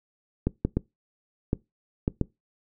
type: clicks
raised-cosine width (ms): 3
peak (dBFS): -10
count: 6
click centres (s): 0.47 / 0.65 / 0.77 / 1.531 / 2.079 / 2.213
effects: noise-tail reverb RT60 0.2 s tail -22 dB re dry